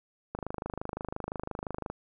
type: click train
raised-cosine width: 1 ms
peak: -20 dBFS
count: 41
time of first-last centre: 0.35-1.9 s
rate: 25.8 Hz
effects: none